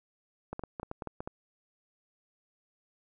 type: clicks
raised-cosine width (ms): 1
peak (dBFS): -23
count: 10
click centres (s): 0.53 / 0.594 / 0.637 / 0.798 / 0.831 / 0.914 / 1.022 / 1.073 / 1.205 / 1.275
effects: none